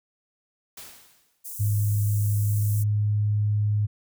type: noise with exponential decay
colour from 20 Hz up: white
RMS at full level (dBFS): -39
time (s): 0.77-1.51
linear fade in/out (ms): 5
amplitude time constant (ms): 160
type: high-pass noise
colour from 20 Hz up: white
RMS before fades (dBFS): -37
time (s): 1.44-2.84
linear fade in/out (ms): 20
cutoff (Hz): 7400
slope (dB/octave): 24
type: tone with pitch glide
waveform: sine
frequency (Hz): 103.83 to 104.67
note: G#2 to G#2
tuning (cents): 0 to +14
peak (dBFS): -20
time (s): 1.59-3.87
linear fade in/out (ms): 20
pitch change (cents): +14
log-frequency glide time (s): 2.34-2.81
effects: none